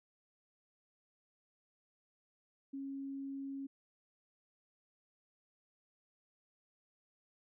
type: tone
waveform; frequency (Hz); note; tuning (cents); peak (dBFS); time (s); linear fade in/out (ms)
sine; 273.9; C#4; -21; -40; 2.73-3.67; 10
effects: none